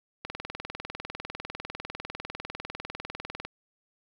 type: click train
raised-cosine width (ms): 0.3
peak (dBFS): -19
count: 65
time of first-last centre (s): 0.25-3.45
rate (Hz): 20
effects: none